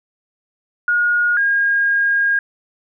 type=tone pair in turn; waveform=sine; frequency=1437 / 1624.2 Hz; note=F6 / G#6; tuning=+49 / -39 cents; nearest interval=major second; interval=212 cents; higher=second; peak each=-13 dBFS; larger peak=neither; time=0.88-1.37 / 1.37-2.39 s; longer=second; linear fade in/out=2 ms; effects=none